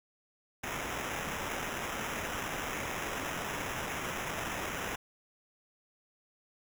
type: noise with sample-and-hold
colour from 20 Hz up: white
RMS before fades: -37 dBFS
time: 0.63-4.96 s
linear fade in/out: 10 ms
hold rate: 4410 Hz
effects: none